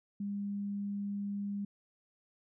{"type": "tone", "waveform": "sine", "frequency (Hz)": 201.8, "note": "G#3", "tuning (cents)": -49, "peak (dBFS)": -34, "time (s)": [0.2, 1.65], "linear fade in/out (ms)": 5, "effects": []}